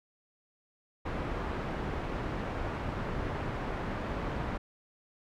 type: low-pass noise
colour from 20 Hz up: pink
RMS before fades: -35 dBFS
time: 1.05-4.58 s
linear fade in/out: 10 ms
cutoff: 1600 Hz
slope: 12 dB/octave
effects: none